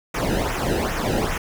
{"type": "noise with flanger", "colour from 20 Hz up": "brown", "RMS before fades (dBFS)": -23, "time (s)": [0.14, 1.38], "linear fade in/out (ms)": 5, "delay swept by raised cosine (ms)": [0.22, 0.92], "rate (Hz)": 2.5, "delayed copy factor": -0.8, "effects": []}